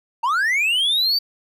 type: linear sweep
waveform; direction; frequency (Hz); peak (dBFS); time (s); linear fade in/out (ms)
triangle; up; 880 to 4658; -15; 0.23-1.19; 10
effects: none